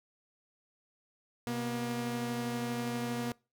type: tone pair together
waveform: sawtooth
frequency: 125.47 / 238.5 Hz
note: B2 / A#3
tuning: +28 / +40 cents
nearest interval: major seventh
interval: 1112 cents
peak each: -36 / -30 dBFS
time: 1.47-3.32 s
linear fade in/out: 0 ms
effects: noise-tail reverb RT60 0.3 s tail -24 dB re dry